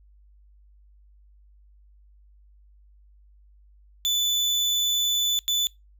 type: tone bursts at uneven times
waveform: 35% pulse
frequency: 3491 Hz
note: A7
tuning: 14 cents flat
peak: -19 dBFS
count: 2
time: 4.05-5.39 / 5.48-5.67 s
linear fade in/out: 0 ms
effects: noise-tail reverb RT60 0.2 s tail -24 dB re dry + added 50 Hz sine -52 dBFS peak until 5.99 s